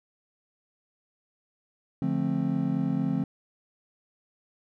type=chord; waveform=triangle; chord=D minor seventh; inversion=none; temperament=just; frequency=146.83 / 176.2 / 220.2 / 264.3 Hz; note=D3 / F3 / A3 / C4; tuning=0 / +16 / +2 / +18 cents; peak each=-29 / -28 / -29 / -27 dBFS; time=2.02-3.24 s; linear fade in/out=2 ms; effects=none